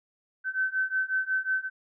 sine beating tone pair, 1529 / 1534.5 Hz, G6 / G6, -44 / -37 cents, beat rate 5.5 Hz, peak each -29 / -28 dBFS, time 0.44-1.7 s, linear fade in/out 50 ms, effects none

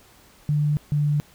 sine tone pair in turn, 148.4 / 147.29 Hz, D3 / D3, +18 / +5 cents, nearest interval unison, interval 13 cents, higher first, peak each -18 dBFS, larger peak neither, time 0.49-0.77 / 0.92-1.2 s, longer neither, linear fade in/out 0 ms, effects pink hiss -53 dBFS RMS until 1.34 s

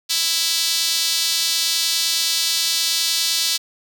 sawtooth tone with high-pass filter, 329.6 Hz, E4, in tune, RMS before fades -20 dBFS, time 0.09-3.58 s, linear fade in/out 20 ms, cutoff 4200 Hz, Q 2.2, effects none

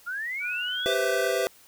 sine linear sweep, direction up, 1364 to 3650 Hz, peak -29 dBFS, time 0.06-0.95 s, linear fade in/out 20 ms
sine tone with pitch glide, 1462 to 1523.2 Hz, F#6 to F#6, -21 to +50 cents, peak -31 dBFS, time 0.4-1.32 s, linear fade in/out 50 ms, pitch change +71 cents, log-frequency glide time 0.56-1.14 s
square chord, C major seventh, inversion second, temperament equal, 392 / 493.9 / 523.3 / 659.3 Hz, G4 / B4 / C5 / E5, 0 / 0 / 0 / 0 cents, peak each -30 dBFS, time 0.86-1.47 s, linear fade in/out 0 ms
effects white hiss -55 dBFS RMS until 1.67 s

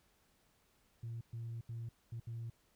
sine tone bursts at uneven times, 115.7 Hz, A#2, 13 cents flat, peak -39 dBFS, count 5, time 1.03-1.21 / 1.33-1.61 / 1.69-1.89 / 2.12-2.2 / 2.27-2.5 s, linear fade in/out 5 ms, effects tanh soft clip ceiling -38 dBFS + pink hiss -73 dBFS RMS until 2.75 s

